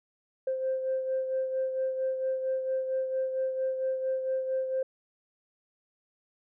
sine beating tone pair, 523.3 / 527.7 Hz, C5 / C5, 0 / +15 cents, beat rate 4.4 Hz, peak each -27 / -36 dBFS, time 0.47-4.83 s, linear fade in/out 5 ms, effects tanh soft clip ceiling -22 dBFS

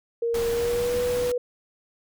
sine tone with pitch glide, 466.2 to 490.5 Hz, A#4 to B4, 0 to -12 cents, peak -22 dBFS, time 0.22-1.38 s, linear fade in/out 5 ms, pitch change +88 cents, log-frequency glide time 0.49-1 s
pink noise, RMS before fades -34 dBFS, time 0.34-1.32 s, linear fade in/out 5 ms
effects none

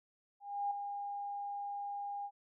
sine tone with ADSR envelope, 810 Hz, G#5, 43 cents flat, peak -31 dBFS, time 0.4-2.31 s, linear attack 310 ms, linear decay 4 ms, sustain -7 dB, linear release 61 ms, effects none

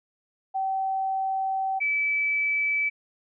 sine tone pair in turn, 769 / 2304 Hz, G5 / D7, -33 / -34 cents, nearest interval octave + perfect fifth, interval 1899 cents, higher second, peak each -24 / -22 dBFS, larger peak second, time 0.54-1.8 / 1.8-2.9 s, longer first, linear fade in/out 20 ms, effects none

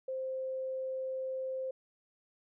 sine tone, 523.3 Hz, C5, in tune, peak -34 dBFS, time 0.08-1.71 s, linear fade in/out 5 ms, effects none

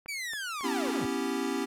click train, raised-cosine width 0.5 ms, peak -30 dBFS, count 4, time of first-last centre 0.06-0.884 s, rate 3.64 Hz
sawtooth linear sweep, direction down, 2357 to 77.4 Hz, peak -30 dBFS, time 0.08-1.06 s, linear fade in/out 10 ms
square chord, C# half-diminished seventh, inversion third, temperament equal, 246.9 / 277.2 / 329.6 / 392 Hz, B3 / C#4 / E4 / G4, 0 / 0 / 0 / 0 cents, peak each -36 / -34 / -37 / -35 dBFS, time 0.63-1.66 s, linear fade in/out 20 ms
effects low-pass 12000 Hz 12 dB/octave + 10-bit

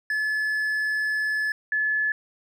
triangle / sine tone pair in turn, 1721 / 1721 Hz, A6 / A6, -39 / -39 cents, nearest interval unison, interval 0 cents, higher neither, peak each -21 dBFS, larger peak neither, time 0.1-1.52 / 1.72-2.12 s, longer first, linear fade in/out 2 ms, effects none

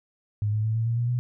sine tone with pitch steps, 104.6 / 107.42 / 110.31 / 113.28 / 116.33 / 119.46 / 122.68 Hz, G#2 / A2 / A2 / A#2 / A#2 / A#2 / B2, +13 / -41 / +5 / -49 / -3 / +43 / -11 cents, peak -22 dBFS, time 0.42-1.19 s, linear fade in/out 0 ms, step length 110 ms, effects none

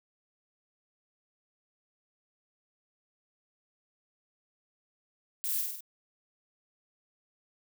violet noise with echo, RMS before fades -33 dBFS, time 5.44-5.61 s, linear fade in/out 0 ms, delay 49 ms, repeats 4, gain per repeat -3 dB, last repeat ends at 5.806 s, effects none

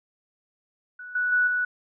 sine tone with level steps, 1476 Hz, F#6, 5 cents flat, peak -37 / -22 / -18 / -22 dBFS, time 0.99-1.65 s, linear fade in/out 5 ms, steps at 1.15 / 1.32 / 1.47 s, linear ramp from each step 5 ms, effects none

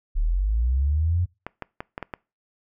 sine linear sweep, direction up, 34.65 to 91.2 Hz, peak -19 dBFS, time 0.15-1.26 s, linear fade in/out 20 ms
clicks, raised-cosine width 0.5 ms, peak -16 dBFS, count 6, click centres 1.466 / 1.623 / 1.805 / 1.979 / 2.027 / 2.138 s
effects noise-tail reverb RT60 0.3 s tail -25 dB re dry

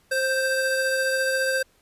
square tone pair together, 527.5 / 1568 Hz, C5 / G6, +14 / 0 cents, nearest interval octave + perfect fifth, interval 1886 cents, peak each -25 dBFS, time 0.11-1.63 s, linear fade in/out 10 ms, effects pink hiss -62 dBFS RMS until 1.81 s + resampled to 32000 Hz

